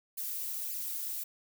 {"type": "noise with flanger", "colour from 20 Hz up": "violet", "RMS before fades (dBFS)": -37, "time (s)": [0.17, 1.24], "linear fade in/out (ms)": 10, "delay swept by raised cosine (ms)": [0.41, 5.51], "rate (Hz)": 1.8, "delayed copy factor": 0.9, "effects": []}